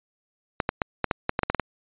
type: clicks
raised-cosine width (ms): 0.5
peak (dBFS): -7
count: 11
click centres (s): 0.602 / 0.691 / 0.818 / 1.043 / 1.112 / 1.294 / 1.391 / 1.433 / 1.5 / 1.547 / 1.597
effects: resampled to 8000 Hz